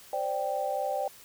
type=chord; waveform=sine; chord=C suspended second; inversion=none; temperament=equal; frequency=523.3 / 587.3 / 784 Hz; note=C5 / D5 / G5; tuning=0 / 0 / 0 cents; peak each=-34 / -32 / -31 dBFS; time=0.13-1.08 s; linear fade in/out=2 ms; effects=white hiss -52 dBFS RMS until 1.24 s